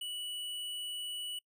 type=tone; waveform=square; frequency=2949 Hz; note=F#7; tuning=6 cents flat; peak=-38 dBFS; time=0.01-1.39 s; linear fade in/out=5 ms; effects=noise-tail reverb RT60 0.1 s tail -26 dB re dry